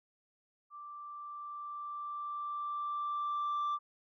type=tone with level ramp; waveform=sine; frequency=1174.7 Hz; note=D6; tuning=in tune; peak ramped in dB=-45 to -28 dBFS; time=0.7-3.79 s; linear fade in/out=50 ms; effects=tanh soft clip ceiling -30 dBFS